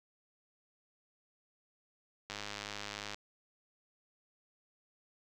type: click train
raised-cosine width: 0.2 ms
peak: -23 dBFS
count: 88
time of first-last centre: 2.3-3.145 s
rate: 103 Hz
effects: none